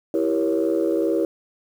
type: chord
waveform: sine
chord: E diminished seventh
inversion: none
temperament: equal with one note detuned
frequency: 329.6 / 392 / 474 / 554.4 Hz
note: E4 / G4 / Bb4 / Db5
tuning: 0 / 0 / +29 / 0 cents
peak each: -21 / -24 / -24 / -25 dBFS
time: 0.14-1.25 s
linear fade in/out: 2 ms
effects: tanh soft clip ceiling -11 dBFS + 8-bit